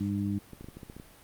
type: harmonic tone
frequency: 100.6 Hz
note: G2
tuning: 45 cents sharp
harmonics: 1 / 2 / 3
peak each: -33 / -30 / -34 dBFS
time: 0-0.39 s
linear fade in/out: 10 ms
type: clicks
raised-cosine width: 3 ms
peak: -30 dBFS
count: 9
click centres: 0.533 / 0.61 / 0.644 / 0.686 / 0.77 / 0.832 / 0.899 / 0.966 / 0.999 s
effects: pink hiss -55 dBFS RMS until 1.23 s + Opus 48 kbps